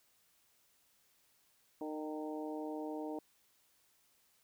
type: harmonic tone with a mistuned harmonic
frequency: 153.4 Hz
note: D#3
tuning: 24 cents flat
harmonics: 2 / 3 / 4 / 5 / 6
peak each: -41 / -45 / -47 / -49 / -51 dBFS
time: 1.81-3.19 s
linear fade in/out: 2 ms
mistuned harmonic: 5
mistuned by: +21 cents
effects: white hiss -72 dBFS RMS until 4.43 s